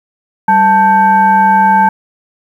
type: tone with frequency modulation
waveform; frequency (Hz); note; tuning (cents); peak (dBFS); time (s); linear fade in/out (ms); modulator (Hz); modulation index
sine; 880; A5; 0; -5; 0.48-1.89; 5; 686; 0.63
effects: 7-bit